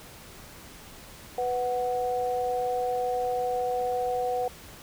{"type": "tone pair together", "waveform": "sine", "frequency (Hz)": [496.1, 740], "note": ["B4", "F#5"], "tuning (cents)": [8, 0], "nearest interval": "perfect fifth", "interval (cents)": 692, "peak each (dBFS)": -28, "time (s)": [1.38, 4.48], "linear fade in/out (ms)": 2, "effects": ["pink hiss -47 dBFS RMS until 4.82 s"]}